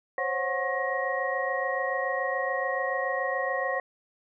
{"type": "tone cluster", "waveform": "sine", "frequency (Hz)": [523, 550, 732, 1086, 1885], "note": ["C5", "C#5", "F#5", "C#6", "A#6"], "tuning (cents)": [-1, -14, -19, -36, 19], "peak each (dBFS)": [-32, -33, -33, -34, -31], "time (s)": [0.18, 3.8], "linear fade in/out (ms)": 2, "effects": []}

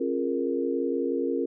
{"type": "chord", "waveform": "sine", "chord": "Bb minor seventh", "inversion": "first", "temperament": "equal with one note detuned", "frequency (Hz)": [270.7, 349.2, 415.3, 466.2], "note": ["Db4", "F4", "Ab4", "Bb4"], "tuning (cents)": [-41, 0, 0, 0], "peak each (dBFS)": [-29, -30, -33, -29], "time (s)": [0, 1.46], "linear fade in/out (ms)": 10, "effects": []}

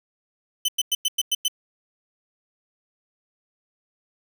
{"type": "tone bursts", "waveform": "sawtooth", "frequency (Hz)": 3038, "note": "F#7", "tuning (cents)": 45, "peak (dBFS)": -16, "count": 7, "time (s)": [0.65, 1.482], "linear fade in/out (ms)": 5, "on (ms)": 34, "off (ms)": 99, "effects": []}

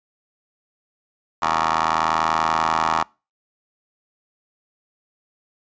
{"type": "ring-modulated tone", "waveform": "15% pulse", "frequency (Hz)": 80.4, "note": "E2", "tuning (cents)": -43, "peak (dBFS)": -9, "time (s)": [1.42, 3.03], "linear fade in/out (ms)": 5, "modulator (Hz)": 1020, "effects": ["noise-tail reverb RT60 0.3 s tail -26 dB re dry", "resampled to 16000 Hz"]}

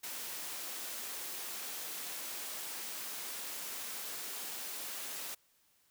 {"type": "high-pass noise", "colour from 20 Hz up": "white", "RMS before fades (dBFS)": -42, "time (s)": [0.03, 5.35], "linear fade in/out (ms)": 10, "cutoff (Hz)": 240, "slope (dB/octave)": 12, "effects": ["white hiss -71 dBFS RMS until 5.9 s"]}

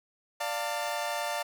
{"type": "chord", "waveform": "sawtooth", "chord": "D minor", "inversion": "none", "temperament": "equal with one note detuned", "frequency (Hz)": [587.3, 698.5, 899], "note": ["D5", "F5", "A5"], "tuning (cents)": [0, 0, 37], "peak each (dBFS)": -31, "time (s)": [0.4, 1.43], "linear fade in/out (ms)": 10, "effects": []}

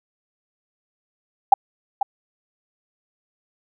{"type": "tone with echo", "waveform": "sine", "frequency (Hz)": 798, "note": "G5", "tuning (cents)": 31, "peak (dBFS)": -5, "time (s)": [1.52, 1.54], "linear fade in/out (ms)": 5, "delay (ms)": 490, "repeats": 1, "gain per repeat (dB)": -11, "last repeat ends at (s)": 2.03, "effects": []}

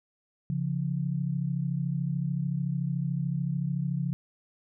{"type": "tone pair together", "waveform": "sine", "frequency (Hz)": [138.66, 172.3], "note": ["C#3", "F3"], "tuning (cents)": [1, -23], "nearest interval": "major third", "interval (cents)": 376, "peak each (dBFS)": [-29, -30], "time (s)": [0.5, 4.13], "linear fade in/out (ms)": 0, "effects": []}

